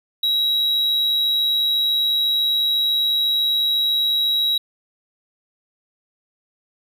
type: tone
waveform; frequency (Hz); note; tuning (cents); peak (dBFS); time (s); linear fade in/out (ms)
triangle; 3862; B7; -39; -15; 0.23-4.58; 5
effects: none